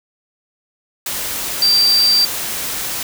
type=tone in noise; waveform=sine; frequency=4686 Hz; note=D8; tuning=5 cents flat; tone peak=-10 dBFS; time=1.62-2.25 s; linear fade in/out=2 ms; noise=white; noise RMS=-23 dBFS; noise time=1.06-3.03 s; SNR=+10 dB; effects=none